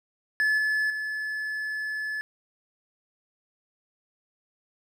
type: tone with level steps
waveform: triangle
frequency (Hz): 1724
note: A6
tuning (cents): -36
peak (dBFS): -19 / -21 / -27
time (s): 0.4-2.21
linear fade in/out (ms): 0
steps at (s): 0.58 / 0.9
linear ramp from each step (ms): 2
effects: none